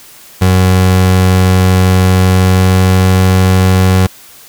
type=tone with pitch glide; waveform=30% pulse; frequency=92.7 to 93.34 Hz; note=F#2 to F#2; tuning=+4 to +16 cents; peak=-3 dBFS; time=0.41-4.07 s; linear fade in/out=10 ms; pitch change=+12 cents; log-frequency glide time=2.11-3.08 s; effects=white hiss -37 dBFS RMS until 4.48 s